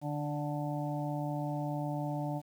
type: harmonic tone with a mistuned harmonic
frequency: 146.83 Hz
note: D3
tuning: in tune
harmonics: 1 / 2 / 4 / 5 / 6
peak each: -35 / -38 / -41 / -42 / -43 dBFS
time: 0.01-2.42 s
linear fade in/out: 50 ms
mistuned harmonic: 1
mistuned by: +19 cents
effects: 10-bit